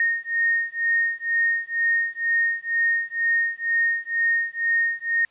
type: beating tone pair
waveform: sine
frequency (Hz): 1848 / 1850.1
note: A#6 / A#6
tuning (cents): -16 / -14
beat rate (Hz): 2.1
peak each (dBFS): -23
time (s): 0-5.25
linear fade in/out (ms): 2
effects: white hiss -60 dBFS RMS until 5.3 s + resampled to 8000 Hz